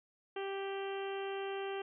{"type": "harmonic tone", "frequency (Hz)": 391.9, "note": "G4", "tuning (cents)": 0, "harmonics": [1, 2, 3, 4, 5, 6, 7, 8], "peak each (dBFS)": [-38, -44, -50, -50, -53, -55, -51, -52], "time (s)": [0.36, 1.82], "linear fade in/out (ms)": 5, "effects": []}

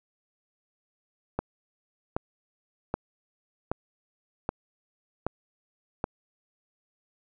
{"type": "click train", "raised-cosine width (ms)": 1, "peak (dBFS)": -13, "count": 7, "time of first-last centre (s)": [1.39, 6.041], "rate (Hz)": 1.29, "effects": []}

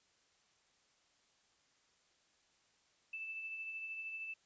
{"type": "tone with tremolo", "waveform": "sine", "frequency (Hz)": 2640, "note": "E7", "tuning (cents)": 2, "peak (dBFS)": -40, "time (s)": [3.13, 4.34], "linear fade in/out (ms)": 5, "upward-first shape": "triangle", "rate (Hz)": 13, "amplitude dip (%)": 40, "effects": ["white hiss -73 dBFS RMS until 4.45 s", "resampled to 16000 Hz"]}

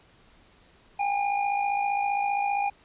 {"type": "tone with amplitude modulation", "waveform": "square", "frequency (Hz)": 808, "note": "G#5", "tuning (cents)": -48, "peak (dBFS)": -22, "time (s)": [0.99, 2.7], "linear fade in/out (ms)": 10, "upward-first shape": "sine", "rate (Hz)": 55.2, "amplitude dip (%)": 55, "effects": ["pink hiss -58 dBFS RMS until 2.84 s", "resampled to 8000 Hz"]}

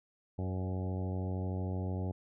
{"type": "harmonic tone with a mistuned harmonic", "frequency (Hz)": 93.1, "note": "F#2", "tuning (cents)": 11, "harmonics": [1, 2, 3, 4, 5, 6, 7, 8, 9], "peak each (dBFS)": [-34, -40, -44, -46, -48, -50, -51, -52, -53], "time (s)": [0.38, 2.12], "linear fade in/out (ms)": 10, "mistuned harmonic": 6, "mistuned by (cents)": 16, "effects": []}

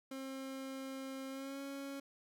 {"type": "tone with pitch glide", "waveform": "30% pulse", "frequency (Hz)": [267, 276.4], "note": ["C4", "C#4"], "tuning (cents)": [35, -5], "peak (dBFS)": -40, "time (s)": [0.11, 2], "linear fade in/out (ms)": 5, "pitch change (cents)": 60, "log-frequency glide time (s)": [1.29, 1.61], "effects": []}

